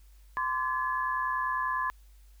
sine tone cluster, 1031 / 1161 / 1706 Hz, C6 / D6 / G#6, -26 / -20 / +46 cents, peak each -29 / -37 / -33 dBFS, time 0.37-1.9 s, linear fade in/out 0 ms, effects added 50 Hz sine -52 dBFS peak until 2.4 s + white hiss -67 dBFS RMS until 2.4 s

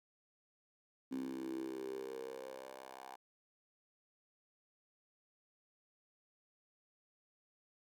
10% pulse tone with high-pass filter sweep, 65.6 Hz, C2, 5 cents sharp, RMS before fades -45 dBFS, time 1.11-3.16 s, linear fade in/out 10 ms, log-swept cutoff 260 to 750 Hz, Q 7.7, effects none

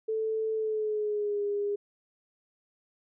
sine tone with pitch glide, 440 to 408.2 Hz, A4 to G#4, 0 to -30 cents, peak -27 dBFS, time 0.08-1.76 s, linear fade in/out 10 ms, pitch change -130 cents, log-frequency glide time 0.54-1.43 s, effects none

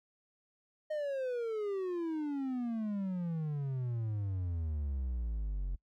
triangle exponential sweep, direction down, 622.3 to 43.65 Hz, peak -31 dBFS, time 0.9-5.76 s, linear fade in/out 10 ms, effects noise-tail reverb RT60 0.1 s tail -25 dB re dry

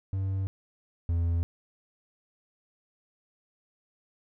triangle tone pair in turn, 96.2 / 84.62 Hz, G2 / E2, -32 / +46 cents, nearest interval major second, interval 222 cents, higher first, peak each -25 / -22 dBFS, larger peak second, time 0.13-0.47 / 1.09-1.43 s, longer neither, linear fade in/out 0 ms, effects none

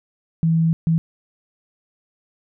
sine tone bursts at uneven times, 163.4 Hz, E3, 15 cents flat, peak -14 dBFS, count 2, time 0.43-0.73 / 0.87-0.98 s, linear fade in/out 0 ms, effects none

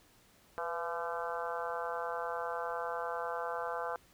harmonic tone with a mistuned harmonic, 170 Hz, F3, 46 cents flat, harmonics 3 / 4 / 5 / 6 / 7 / 8 / 9, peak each -40 / -41 / -42 / -43 / -43 / -44 / -45 dBFS, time 0.58-3.96 s, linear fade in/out 0 ms, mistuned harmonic 3, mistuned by -38 cents, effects pink hiss -64 dBFS RMS until 4.13 s

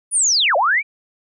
sine linear two-way sweep, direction down then up, 9970 to 523.3 to 2405 Hz, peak -13 dBFS, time 0.11-0.83 s, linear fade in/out 50 ms, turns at 0.56 s, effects none

